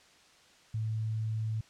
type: tone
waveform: sine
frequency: 110 Hz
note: A2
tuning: in tune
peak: -30 dBFS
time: 0.74-1.61 s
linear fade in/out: 5 ms
effects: white hiss -60 dBFS RMS until 1.69 s + low-pass 6000 Hz 12 dB/octave